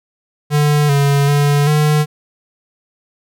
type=tone with pitch steps; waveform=square; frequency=147.9 / 141.2 / 144.3 / 150.7 Hz; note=D3 / C#3 / D3 / D3; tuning=+13 / +32 / -30 / +45 cents; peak=-11 dBFS; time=0.5-2.06 s; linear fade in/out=50 ms; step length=390 ms; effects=none